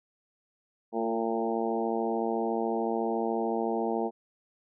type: harmonic tone with a mistuned harmonic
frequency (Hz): 113.8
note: A#2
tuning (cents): -41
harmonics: 2 / 3 / 4 / 5 / 6 / 7 / 8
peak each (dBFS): -33 / -33 / -32 / -39 / -35 / -35 / -39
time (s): 0.92-4.11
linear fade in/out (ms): 50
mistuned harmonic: 3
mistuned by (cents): +15
effects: none